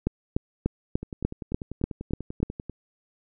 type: two click trains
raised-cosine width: 3 ms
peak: -10 / -21 dBFS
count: 9 / 18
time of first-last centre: 0.07-2.43 / 1.03-2.697 s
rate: 3.39 / 10.2 Hz
effects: none